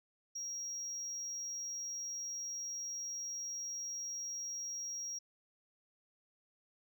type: tone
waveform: sine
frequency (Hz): 5640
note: F8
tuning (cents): +16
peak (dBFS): -37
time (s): 0.35-5.19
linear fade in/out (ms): 10
effects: tanh soft clip ceiling -37 dBFS